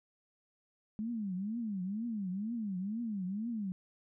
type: tone with vibrato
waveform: sine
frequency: 207.7 Hz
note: G#3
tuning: in tune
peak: -34 dBFS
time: 0.99-3.72 s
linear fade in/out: 0 ms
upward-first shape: triangle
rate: 2.1 Hz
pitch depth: 270 cents each way
effects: none